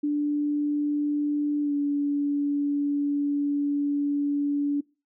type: tone with pitch glide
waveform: sine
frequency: 293.4 to 287.2 Hz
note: D4 to D4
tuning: -2 to -39 cents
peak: -22 dBFS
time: 0.03-4.81 s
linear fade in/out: 10 ms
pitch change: -37 cents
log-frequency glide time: 1.62-1.73 s
effects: noise-tail reverb RT60 0.3 s tail -23 dB re dry

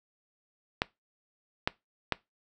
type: clicks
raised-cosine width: 0.3 ms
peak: -9 dBFS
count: 3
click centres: 0.819 / 1.675 / 2.123 s
effects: noise-tail reverb RT60 0.2 s tail -21 dB re dry

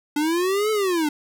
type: linear two-way sweep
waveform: square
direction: up then down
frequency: 288.8 to 439.5 to 288.8 Hz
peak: -20 dBFS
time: 0.16-1.09 s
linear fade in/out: 5 ms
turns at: 0.71 s
effects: none

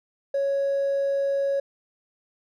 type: tone with hard clipping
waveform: triangle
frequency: 554.4 Hz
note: C#5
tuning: in tune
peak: -21 dBFS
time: 0.34-1.6 s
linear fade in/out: 5 ms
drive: 2 dB
effects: none

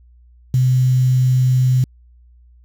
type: tone with quantisation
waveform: sine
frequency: 128 Hz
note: C3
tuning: 38 cents flat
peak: -11 dBFS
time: 0.54-1.84 s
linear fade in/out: 2 ms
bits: 6
effects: added 60 Hz sine -45 dBFS peak until 2.64 s

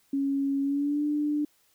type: tone with pitch glide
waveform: sine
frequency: 276.5 to 296.3 Hz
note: C#4 to D4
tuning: -4 to +15 cents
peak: -24 dBFS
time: 0.13-1.45 s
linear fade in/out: 5 ms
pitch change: +119 cents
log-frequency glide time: 0.62-1.04 s
effects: white hiss -66 dBFS RMS until 1.74 s

